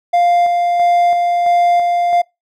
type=tone with tremolo; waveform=triangle; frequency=699 Hz; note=F5; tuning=1 cent sharp; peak=-7 dBFS; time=0.13-2.22 s; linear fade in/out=10 ms; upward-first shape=square; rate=1.5 Hz; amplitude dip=30%; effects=noise-tail reverb RT60 0.2 s tail -25 dB re dry